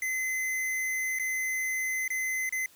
square tone with dropouts, 2046 Hz, C7, 39 cents flat, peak -29 dBFS, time 0.02-2.66 s, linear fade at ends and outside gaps 2 ms, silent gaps 1.188-1.196 / 2.079-2.103 / 2.493-2.524 s, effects white hiss -58 dBFS RMS until 2.75 s

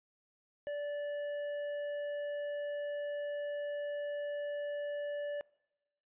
sine tone with tanh clipping, 582 Hz, D5, 16 cents flat, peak -37 dBFS, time 0.67-5.41 s, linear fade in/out 0 ms, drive 9 dB, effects noise-tail reverb RT60 0.9 s tail -23 dB re dry + resampled to 8000 Hz

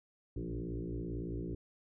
sine tone with frequency modulation, 113.7 Hz, A#2, 43 cents flat, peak -36 dBFS, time 0.36-1.55 s, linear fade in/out 5 ms, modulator 58.1 Hz, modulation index 4.9, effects none

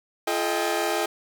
sawtooth tone cluster, 343.7 / 429.3 / 625 / 792 Hz, F4 / A4 / D#5 / G5, -28 / -43 / +8 / +18 cents, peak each -25 dBFS, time 0.27-1.06 s, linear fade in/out 5 ms, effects none

